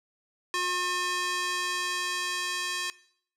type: tone with high-pass filter sweep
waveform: square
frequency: 359.5 Hz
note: F#4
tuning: 50 cents flat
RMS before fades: -30 dBFS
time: 0.54-2.9 s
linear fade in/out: 0 ms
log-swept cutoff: 1000 to 1900 Hz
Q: 0.74
effects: noise-tail reverb RT60 0.6 s tail -19 dB re dry + low-pass 9000 Hz 12 dB/octave